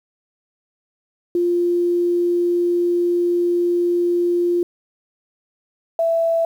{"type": "tone pair in turn", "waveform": "sine", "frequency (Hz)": [349.2, 663], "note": ["F4", "E5"], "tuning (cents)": [0, 10], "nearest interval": "major seventh", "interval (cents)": 1110, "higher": "second", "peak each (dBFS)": -15, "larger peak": "neither", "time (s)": [[1.35, 4.63], [5.99, 6.45]], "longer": "first", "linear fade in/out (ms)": 2, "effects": ["8-bit"]}